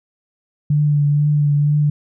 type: tone with vibrato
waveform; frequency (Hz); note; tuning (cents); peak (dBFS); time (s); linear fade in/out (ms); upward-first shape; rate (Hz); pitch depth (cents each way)
sine; 146.83; D3; 0; -12; 0.7-1.9; 5; triangle; 2.1; 27
effects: none